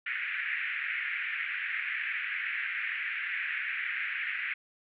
white band-pass noise, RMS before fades -34 dBFS, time 0.06-4.54 s, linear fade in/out 5 ms, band 1600 to 2400 Hz, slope 48 dB/octave, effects none

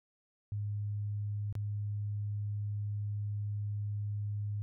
sine tone with dropouts, 103.4 Hz, G#2, 7 cents flat, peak -33 dBFS, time 0.52-4.62 s, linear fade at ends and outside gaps 0 ms, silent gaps 1.526-1.553 s, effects none

